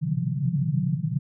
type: band-pass noise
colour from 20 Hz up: white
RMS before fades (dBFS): -25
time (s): 0.01-1.19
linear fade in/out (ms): 20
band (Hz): 120 to 180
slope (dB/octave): 96
effects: none